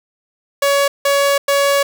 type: tone bursts at uneven times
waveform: sawtooth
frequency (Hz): 562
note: C#5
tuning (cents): +24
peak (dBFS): -8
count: 3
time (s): 0.62-0.88 / 1.05-1.38 / 1.48-1.83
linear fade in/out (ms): 5
effects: none